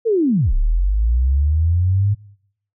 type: linear two-way sweep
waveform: sine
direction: down then up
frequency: 474.8 to 32.6 to 104.2 Hz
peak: -13 dBFS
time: 0.05-2.15 s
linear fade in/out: 20 ms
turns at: 0.53 s
effects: noise-tail reverb RT60 0.7 s tail -23 dB re dry